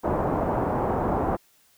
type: low-pass noise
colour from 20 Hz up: white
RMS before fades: -25 dBFS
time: 0.03-1.37 s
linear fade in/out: 20 ms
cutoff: 910 Hz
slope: 24 dB/octave
effects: white hiss -61 dBFS RMS until 1.77 s